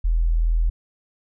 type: tone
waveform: sine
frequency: 41.2 Hz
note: E1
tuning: in tune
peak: -16 dBFS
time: 0.04-0.7 s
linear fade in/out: 10 ms
effects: none